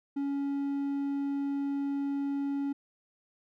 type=tone; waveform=triangle; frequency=280 Hz; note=C#4; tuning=18 cents sharp; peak=-27 dBFS; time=0.16-2.73 s; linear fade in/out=10 ms; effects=none